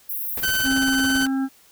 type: high-pass noise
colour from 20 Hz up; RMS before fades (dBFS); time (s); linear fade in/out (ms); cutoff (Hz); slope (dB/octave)
pink; -28; 0.09-0.66; 5; 12000; 48
type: noise with tremolo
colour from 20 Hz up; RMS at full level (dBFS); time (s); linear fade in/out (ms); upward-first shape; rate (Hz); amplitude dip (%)
pink; -32; 0.37-1.27; 2; sine; 18; 75
type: tone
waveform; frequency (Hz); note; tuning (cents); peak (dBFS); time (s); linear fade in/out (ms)
sawtooth; 1525; G6; -48; -17; 0.43-1.26; 5
type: harmonic tone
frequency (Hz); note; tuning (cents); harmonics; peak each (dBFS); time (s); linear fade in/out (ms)
267.8; C4; +40; 1 / 3 / 5 / 6; -20 / -35 / -39 / -39; 0.63-1.49; 50
effects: white hiss -54 dBFS RMS until 1.71 s